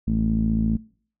sawtooth tone with low-pass filter, 55 Hz, A1, in tune, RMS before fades -22 dBFS, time 0.07-0.77 s, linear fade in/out 5 ms, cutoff 220 Hz, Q 6.7, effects noise-tail reverb RT60 0.5 s tail -23 dB re dry

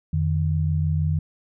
sine tone pair together, 87.27 / 153.6 Hz, F2 / D#3, -1 / -22 cents, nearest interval minor seventh, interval 979 cents, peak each -22 dBFS, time 0.13-1.19 s, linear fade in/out 5 ms, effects none

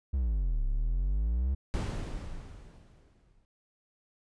triangle exponential two-way sweep, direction down then up, 70.9 to 33.43 to 69.1 Hz, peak -24 dBFS, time 0.13-1.55 s, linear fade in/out 10 ms, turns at 0.65 s
brown noise with exponential decay, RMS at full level -28 dBFS, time 1.74-3.45 s, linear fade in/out 0 ms, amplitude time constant 370 ms
effects resampled to 22050 Hz

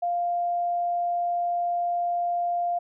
sine tone, 698.5 Hz, F5, in tune, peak -23 dBFS, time 0.02-2.79 s, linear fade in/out 10 ms, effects none

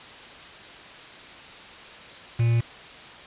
triangle tone with quantisation, 117 Hz, A#2, 7 cents sharp, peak -16 dBFS, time 2.39-2.61 s, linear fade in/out 10 ms, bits 6, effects white hiss -43 dBFS RMS until 3.26 s + resampled to 8000 Hz

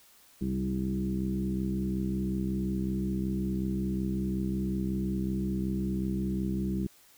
harmonic tone with a mistuned harmonic, 65.41 Hz, C2, in tune, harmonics 1 / 2 / 3 / 4 / 5 / 6, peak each -36 / -38 / -30 / -42 / -36 / -44 dBFS, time 0.41-6.87 s, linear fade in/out 5 ms, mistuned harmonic 3, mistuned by -22 cents, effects white hiss -59 dBFS RMS until 7.17 s

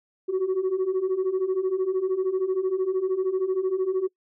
sine beating tone pair, 367.1 / 380.1 Hz, F#4 / F#4, -14 / +47 cents, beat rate 13 Hz, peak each -25 / -22 dBFS, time 0.28-4.08 s, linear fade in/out 20 ms, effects noise-tail reverb RT60 0.1 s tail -23 dB re dry + tanh soft clip ceiling -19 dBFS

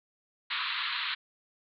white band-pass noise, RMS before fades -33 dBFS, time 0.5-1.15 s, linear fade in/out 10 ms, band 970 to 4200 Hz, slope 96 dB/octave, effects none

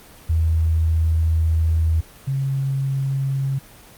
sine tone pair in turn, 80.8 / 135.89 Hz, E2 / C#3, -34 / -34 cents, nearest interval major sixth, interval 900 cents, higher second, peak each -15 / -19 dBFS, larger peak first, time 0.29-2.01 / 2.27-3.59 s, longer first, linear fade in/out 10 ms, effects pink hiss -45 dBFS RMS until 3.97 s + Opus 24 kbps

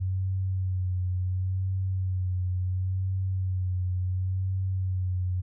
sine tone with vibrato, 92.9 Hz, F#2, 7 cents sharp, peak -25 dBFS, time 0-5.42 s, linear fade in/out 20 ms, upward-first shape sine, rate 0.71 Hz, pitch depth 33 cents each way, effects none

